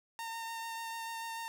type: tone with vibrato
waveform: sawtooth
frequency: 913 Hz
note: A#5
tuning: 36 cents flat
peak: -35 dBFS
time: 0.19-1.48 s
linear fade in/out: 0 ms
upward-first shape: sine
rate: 6.8 Hz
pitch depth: 13 cents each way
effects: none